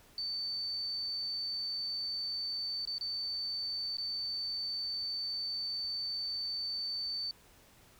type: tone with dropouts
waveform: sine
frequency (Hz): 4545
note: C#8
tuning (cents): +42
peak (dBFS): -34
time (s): 0.18-7.31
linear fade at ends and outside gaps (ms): 1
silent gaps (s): 2.852-2.874 / 2.982-3.01 / 3.97-3.983
effects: pink hiss -61 dBFS RMS until 7.99 s